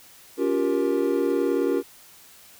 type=chord; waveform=triangle; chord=G half-diminished seventh; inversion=second; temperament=just; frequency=282.2 / 352.8 / 392 / 470.4 Hz; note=Db4 / F4 / G4 / Bb4; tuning=+31 / +18 / 0 / +16 cents; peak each=-24 dBFS; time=0.37-1.83 s; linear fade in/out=50 ms; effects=white hiss -50 dBFS RMS until 2.59 s